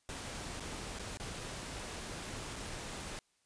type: noise with dropouts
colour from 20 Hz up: pink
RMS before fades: -43 dBFS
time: 0.09-3.19 s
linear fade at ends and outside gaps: 0 ms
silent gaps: 0.598-0.605 / 0.988-0.995 / 1.172-1.199 / 2.558-2.562 s
effects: white hiss -75 dBFS RMS until 3.45 s + resampled to 22050 Hz